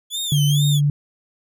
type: tone with vibrato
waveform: sawtooth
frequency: 3350 Hz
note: G#7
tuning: 14 cents sharp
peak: -20 dBFS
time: 0.1-0.81 s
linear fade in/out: 50 ms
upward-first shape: sine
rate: 2.2 Hz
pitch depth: 170 cents each way
type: tone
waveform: sine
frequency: 145.3 Hz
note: D3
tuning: 18 cents flat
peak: -14 dBFS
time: 0.32-0.9 s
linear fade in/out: 2 ms
effects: none